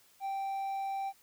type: tone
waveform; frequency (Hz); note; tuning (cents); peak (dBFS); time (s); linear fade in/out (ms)
triangle; 782; G5; -4; -31; 0.2-1.13; 50
effects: white hiss -64 dBFS RMS until 1.22 s